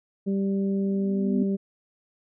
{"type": "harmonic tone", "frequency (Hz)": 196, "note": "G3", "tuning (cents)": 0, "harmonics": [1, 2, 3], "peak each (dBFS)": [-23, -30, -41], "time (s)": [0.26, 1.57], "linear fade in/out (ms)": 20}
{"type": "tone with exponential growth", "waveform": "sine", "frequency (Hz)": 248.4, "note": "B3", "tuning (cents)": 10, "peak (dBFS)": -21, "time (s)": [0.69, 1.43], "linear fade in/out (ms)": 5, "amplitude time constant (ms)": 160}
{"effects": []}